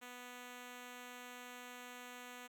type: tone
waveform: 5% pulse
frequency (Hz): 246.9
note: B3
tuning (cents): 0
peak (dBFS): -38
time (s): 0.01-2.48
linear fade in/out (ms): 20
effects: none